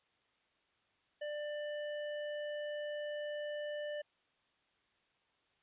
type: tone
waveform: square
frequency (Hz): 593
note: D5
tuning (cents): +17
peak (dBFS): -39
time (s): 1.21-4.02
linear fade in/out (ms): 10
effects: white hiss -75 dBFS RMS until 5.62 s + resampled to 8000 Hz